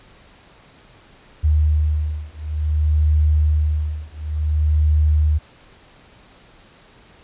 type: beating tone pair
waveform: sine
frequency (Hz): 75.9 / 76.46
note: D#2 / D#2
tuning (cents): -42 / -30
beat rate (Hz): 0.56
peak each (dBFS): -18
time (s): 1.43-5.39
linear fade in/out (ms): 20
effects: pink hiss -49 dBFS RMS until 7.23 s + resampled to 8000 Hz